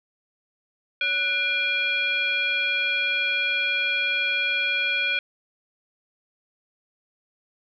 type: tone with frequency modulation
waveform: sine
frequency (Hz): 2398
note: D7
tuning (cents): +36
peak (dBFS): -21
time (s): 1.01-5.19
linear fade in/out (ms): 2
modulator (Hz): 917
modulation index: 0.97
effects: none